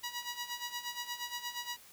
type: tone with tremolo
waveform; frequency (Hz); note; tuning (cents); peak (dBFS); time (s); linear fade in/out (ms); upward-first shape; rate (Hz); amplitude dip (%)
10% pulse; 966; B5; -39; -27; 0.03-1.77; 10; sine; 8.5; 75
effects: white hiss -57 dBFS RMS until 1.92 s